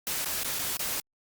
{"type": "noise with dropouts", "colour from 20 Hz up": "white", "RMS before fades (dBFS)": -31, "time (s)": [0.07, 1], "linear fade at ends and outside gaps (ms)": 0, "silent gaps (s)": [[0.246, 0.258], [0.433, 0.446], [0.587, 0.591], [0.769, 0.794]], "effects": ["Opus 48 kbps"]}